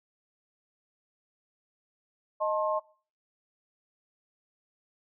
sine chord, A diminished, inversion second, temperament equal with one note detuned, 622.3 / 880 / 1066.6 Hz, Eb5 / A5 / C6, 0 / 0 / +33 cents, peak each -28 / -34 / -30 dBFS, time 2.4-2.8 s, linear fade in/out 20 ms, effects noise-tail reverb RT60 0.4 s tail -21 dB re dry

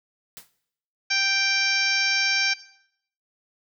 white noise with exponential decay, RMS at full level -37 dBFS, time 0.37-0.51 s, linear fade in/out 0 ms, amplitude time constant 29 ms
harmonic tone, 784 Hz, G5, in tune, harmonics 1 / 2 / 3 / 4 / 5 / 6 / 7 / 8, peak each -37 / -27 / -25 / -35 / -34 / -29 / -27 / -33 dBFS, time 1.1-2.54 s, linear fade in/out 10 ms
effects noise-tail reverb RT60 0.7 s tail -17 dB re dry

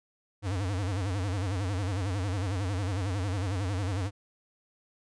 square tone with vibrato, 96 Hz, G2, 36 cents flat, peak -29 dBFS, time 0.42-4.11 s, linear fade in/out 50 ms, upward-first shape sine, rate 11 Hz, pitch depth 150 cents each way, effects resampled to 22050 Hz

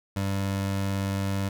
25% pulse tone, 98 Hz, G2, in tune, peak -22 dBFS, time 0.16-1.49 s, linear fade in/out 5 ms, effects none

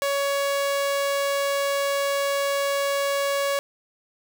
sawtooth tone, 560 Hz, C#5, 18 cents sharp, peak -18 dBFS, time 0.02-3.59 s, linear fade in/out 0 ms, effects none

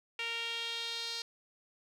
sawtooth tone with band-pass filter sweep, 463 Hz, A#4, 12 cents flat, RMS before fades -38 dBFS, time 0.19-1.22 s, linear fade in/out 2 ms, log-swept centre 2700 to 4400 Hz, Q 3.5, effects none

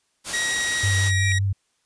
white noise, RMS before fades -28 dBFS, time 0.24-1.12 s, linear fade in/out 50 ms
sawtooth tone, 1899 Hz, A#6, 32 cents sharp, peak -19 dBFS, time 0.33-1.39 s, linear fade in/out 10 ms
sine tone with vibrato, 97.5 Hz, G2, 9 cents flat, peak -19 dBFS, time 0.83-1.53 s, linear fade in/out 10 ms, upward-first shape triangle, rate 5.3 Hz, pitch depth 35 cents each way
triangle tone with exponential growth, 2346 Hz, D7, 2 cents flat, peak -24 dBFS, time 0.86-1.32 s, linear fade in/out 0 ms, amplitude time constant 100 ms
effects white hiss -69 dBFS RMS until 1.85 s + resampled to 22050 Hz

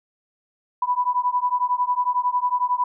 sine beating tone pair, 984 / 995 Hz, B5 / B5, -7 / +13 cents, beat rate 11 Hz, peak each -22 dBFS, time 0.82-2.84 s, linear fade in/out 5 ms, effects none

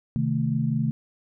sine chord, A diminished, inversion first, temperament equal with one note detuned, 130.81 / 155.56 / 222 Hz, C3 / Eb3 / A3, 0 / 0 / +16 cents, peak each -26 dBFS, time 0.16-0.91 s, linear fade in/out 0 ms, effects none

